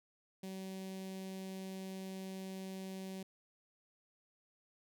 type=tone with notch filter; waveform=sawtooth; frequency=190.1 Hz; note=F#3; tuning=47 cents sharp; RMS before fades=-45 dBFS; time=0.43-3.23 s; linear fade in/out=5 ms; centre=1300 Hz; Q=0.82; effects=none